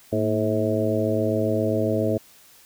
harmonic tone with a mistuned harmonic, 107.4 Hz, A2, 41 cents flat, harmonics 1 / 2 / 3 / 4 / 5 / 6, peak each -27 / -27 / -27 / -27 / -27 / -27 dBFS, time 0.12-2.18 s, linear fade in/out 10 ms, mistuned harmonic 2, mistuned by +84 cents, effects white hiss -52 dBFS RMS until 2.65 s

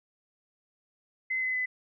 sine tone with pitch steps, 2050 / 2031 / 2012 Hz, C7 / B6 / B6, -36 / +48 / +32 cents, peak -27 dBFS, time 1.3-1.66 s, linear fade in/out 10 ms, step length 120 ms, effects none

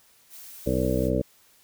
blue noise, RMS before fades -44 dBFS, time 0.29-1.11 s, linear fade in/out 50 ms
harmonic tone, 63.5 Hz, B1, 49 cents sharp, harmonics 1 / 2 / 3 / 4 / 5 / 7 / 8 / 9, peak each -30 / -30 / -30 / -30 / -30 / -30 / -30 / -30 dBFS, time 0.66-1.22 s, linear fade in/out 10 ms
effects white hiss -59 dBFS RMS until 1.63 s

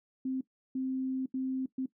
sine tone bursts at uneven times, 261.6 Hz, C4, in tune, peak -30 dBFS, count 4, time 0.25-0.41 / 0.75-1.26 / 1.34-1.66 / 1.78-1.86 s, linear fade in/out 5 ms, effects noise-tail reverb RT60 0.1 s tail -17 dB re dry

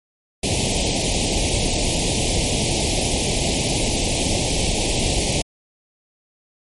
pink band-stop noise, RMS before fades -20 dBFS, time 0.43-5.42 s, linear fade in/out 5 ms, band 820 to 2300 Hz, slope 48 dB/octave, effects MP3 48 kbps

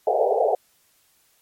pink band-pass noise, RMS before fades -20 dBFS, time 0.07-0.55 s, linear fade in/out 2 ms, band 410 to 810 Hz, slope 96 dB/octave, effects white hiss -62 dBFS RMS until 1.41 s + MP3 64 kbps

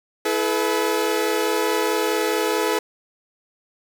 sawtooth chord, E suspended fourth, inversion none, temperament equal with one note detuned, 329.6 / 429.2 / 493.9 Hz, E4 / A4 / B4, 0 / -43 / 0 cents, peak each -22 / -18 / -21 dBFS, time 0.25-2.79 s, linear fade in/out 5 ms, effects 7-bit

